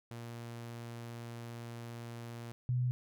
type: tone pair in turn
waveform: sawtooth / sine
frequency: 117.5 / 124.5 Hz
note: A#2 / B2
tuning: +14 / +14 cents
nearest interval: minor second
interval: 100 cents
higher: second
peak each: -39 / -29 dBFS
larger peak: second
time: 0.11-2.52 / 2.69-2.91 s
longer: first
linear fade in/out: 0 ms
effects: none